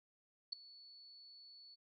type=tone with ADSR envelope; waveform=sine; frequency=4435 Hz; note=C#8; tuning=in tune; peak=-34 dBFS; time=0.52-1.76 s; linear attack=10 ms; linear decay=4 ms; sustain=-22 dB; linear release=25 ms; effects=none